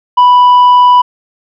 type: tone with tanh clipping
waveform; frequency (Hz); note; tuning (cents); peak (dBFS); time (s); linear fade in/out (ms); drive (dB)
sine; 987.8; B5; 0; -3; 0.17-1.02; 10; 3
effects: none